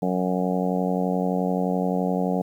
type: harmonic tone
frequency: 91.6 Hz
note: F#2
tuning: 17 cents flat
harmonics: 2 / 3 / 4 / 5 / 6 / 7 / 8 / 9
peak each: -24 / -29 / -37 / -29 / -31 / -33 / -31 / -36 dBFS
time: 0.02-2.42 s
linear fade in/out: 5 ms
effects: 9-bit